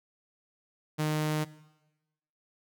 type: tone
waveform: sawtooth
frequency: 153.4 Hz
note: D#3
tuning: 24 cents flat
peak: -23 dBFS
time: 0.98-1.45 s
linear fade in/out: 20 ms
effects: noise-tail reverb RT60 1.0 s tail -18 dB re dry